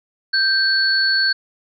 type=tone pair together; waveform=sine; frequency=1568 / 4416 Hz; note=G6 / C#8; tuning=0 / -7 cents; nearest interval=octave + tritone; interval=1793 cents; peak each=-17 dBFS; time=0.33-1.33 s; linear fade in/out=10 ms; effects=none